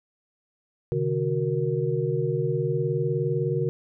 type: tone cluster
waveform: sine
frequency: 131.8 / 151.4 / 368.9 / 465.4 Hz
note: C3 / D#3 / F#4 / A#4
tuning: +13 / -47 / -5 / -3 cents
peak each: -28 dBFS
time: 0.92-3.69 s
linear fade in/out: 0 ms
effects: none